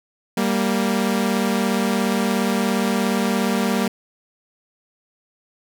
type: tone pair together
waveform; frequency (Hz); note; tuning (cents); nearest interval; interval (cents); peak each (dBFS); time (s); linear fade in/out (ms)
sawtooth; 196.01 / 233.1; G3 / A#3; 0 / 0; minor third; 300; -17; 0.37-3.88; 5
effects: none